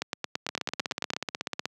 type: two click trains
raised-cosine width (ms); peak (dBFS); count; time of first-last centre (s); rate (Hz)
0.2; -11 / -12; 11 / 20; 0.02-1.135 / 0.49-1.656; 8.97 / 16.3
effects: high-pass 150 Hz 12 dB/octave